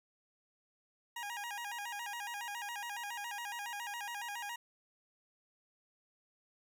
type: tone with vibrato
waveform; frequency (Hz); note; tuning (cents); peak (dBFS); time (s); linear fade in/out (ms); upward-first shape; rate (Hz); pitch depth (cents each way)
20% pulse; 880; A5; 0; -35; 1.16-4.56; 5; square; 7.2; 130
effects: none